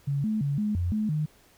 sine tone with pitch steps, 140.7 / 216.4 / 141.7 / 210.3 / 87.8 / 214.4 / 152.5 Hz, C#3 / A3 / C#3 / G#3 / F2 / A3 / D#3, +26 / -29 / +38 / +22 / +10 / -45 / -34 cents, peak -24 dBFS, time 0.07-1.26 s, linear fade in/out 10 ms, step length 170 ms, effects pink hiss -59 dBFS RMS until 1.57 s

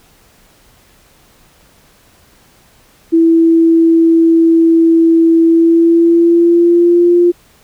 sine tone with pitch glide, 329.6 to 349 Hz, E4 to F4, 0 to -1 cents, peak -5 dBFS, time 3.12-7.32 s, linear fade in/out 20 ms, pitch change +99 cents, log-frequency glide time 5.43-7.16 s, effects pink hiss -48 dBFS RMS until 7.63 s

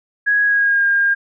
sine tone with pitch glide, 1661.2 to 1612 Hz, G#6 to G6, 0 to +48 cents, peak -12 dBFS, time 0.26-1.15 s, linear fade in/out 20 ms, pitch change -52 cents, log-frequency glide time 0.44-0.85 s, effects none

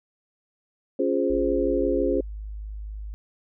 sine chord, Db major seventh, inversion none, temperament equal, 277.2 / 349.2 / 415.3 / 523.3 Hz, Db4 / F4 / Ab4 / C5, 0 / 0 / 0 / 0 cents, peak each -26 dBFS, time 0.99-2.21 s, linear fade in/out 5 ms
sine tone, 52 Hz, G#1, 3 cents sharp, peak -32 dBFS, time 1.3-3.14 s, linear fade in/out 0 ms
effects none

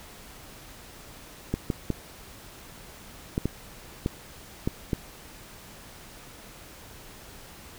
clicks, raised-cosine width 3 ms, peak -12 dBFS, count 8, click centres 1.54 / 1.702 / 1.903 / 3.379 / 3.456 / 4.061 / 4.675 / 4.932 s, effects pink hiss -47 dBFS RMS until 7.78 s

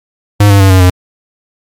square tone with pitch steps, 102.8 / 99.64 / 96.58 / 93.62 / 90.74 Hz, G#2 / G2 / G2 / F#2 / F#2, -17 / +29 / -25 / +21 / -33 cents, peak -3 dBFS, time 0.4-0.9 s, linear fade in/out 5 ms, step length 100 ms, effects MP3 96 kbps

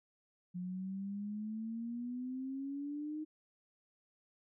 sine exponential sweep, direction up, 177.5 to 311.1 Hz, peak -38 dBFS, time 0.54-3.25 s, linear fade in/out 20 ms, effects none

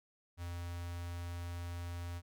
square tone with notch filter, 86.7 Hz, F2, 12 cents flat, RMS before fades -42 dBFS, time 0.37-2.22 s, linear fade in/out 50 ms, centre 350 Hz, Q 0.95, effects none

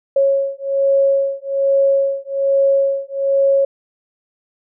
sine beating tone pair, 549 / 550.2 Hz, C#5 / C#5, -17 / -13 cents, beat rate 1.2 Hz, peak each -16 dBFS, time 0.16-3.65 s, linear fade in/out 5 ms, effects none

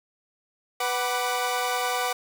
sawtooth tone cluster, 495 / 746 / 980 / 1175 Hz, B4 / F#5 / B5 / D6, +4 / +14 / -14 / +1 cents, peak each -27 / -24 / -30 / -27 dBFS, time 0.8-2.13 s, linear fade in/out 5 ms, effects none

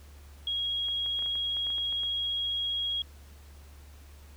sine tone, 3295 Hz, G#7, 14 cents flat, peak -28 dBFS, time 0.47-3.02 s, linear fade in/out 2 ms
clicks, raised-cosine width 0.5 ms, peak -33 dBFS, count 12, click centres 0.885 / 1.062 / 1.191 / 1.224 / 1.261 / 1.355 / 1.568 / 1.668 / 1.703 / 1.782 / 1.926 / 2.034 s
effects added 72 Hz sine -48 dBFS peak until 4.36 s + pink hiss -58 dBFS RMS until 4.36 s

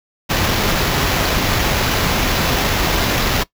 pink noise with sample-and-hold, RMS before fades -17 dBFS, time 0.29-3.44 s, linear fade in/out 20 ms, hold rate 8820 Hz, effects noise-tail reverb RT60 0.1 s tail -19 dB re dry

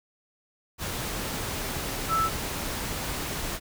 sine tone in noise, 1318.5 Hz, E6, in tune, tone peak -22 dBFS, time 2.08-2.3 s, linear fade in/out 50 ms, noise pink, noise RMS -32 dBFS, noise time 0.78-3.6 s, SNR +7 dB, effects none

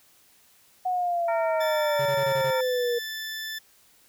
sine exponential sweep, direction down, 740 to 472.9 Hz, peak -23 dBFS, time 0.85-2.99 s, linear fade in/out 10 ms
harmonic tone, 460 Hz, A#4, 23 cents flat, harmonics 2 / 3 / 4 / 5, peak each -29 / -35 / -40 / -39 dBFS, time 1.28-2.61 s, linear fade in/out 5 ms
20% pulse tone, 1757 Hz, A6, 3 cents flat, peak -27 dBFS, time 1.6-3.59 s, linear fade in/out 10 ms
square tone bursts, 137.5 Hz, C#3, 14 cents flat, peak -33 dBFS, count 6, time 1.99-2.507 s, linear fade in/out 5 ms, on 67 ms, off 23 ms
effects white hiss -59 dBFS RMS until 4.08 s

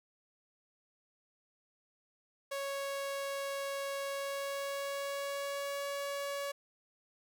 sawtooth tone with pitch glide, 554.4 to 563.1 Hz, C#5 to C#5, 0 to +27 cents, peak -32 dBFS, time 2.51-6.52 s, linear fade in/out 10 ms, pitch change +27 cents, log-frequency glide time 4.03-5.84 s, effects none

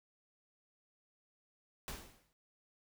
pink noise with exponential decay, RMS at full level -41 dBFS, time 1.88-2.33 s, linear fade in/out 0 ms, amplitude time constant 96 ms, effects noise-tail reverb RT60 0.2 s tail -26 dB re dry

